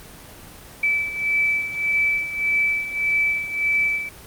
sine beating tone pair, 2310 / 2311.7 Hz, D7 / D7, -29 / -28 cents, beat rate 1.7 Hz, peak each -25 / -20 dBFS, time 0.83-4.09 s, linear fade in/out 5 ms, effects pink hiss -42 dBFS RMS until 4.26 s + Opus 24 kbps

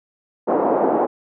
pink band-pass noise, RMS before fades -18 dBFS, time 0.47-1.07 s, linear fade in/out 20 ms, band 290 to 880 Hz, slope 24 dB/octave, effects none

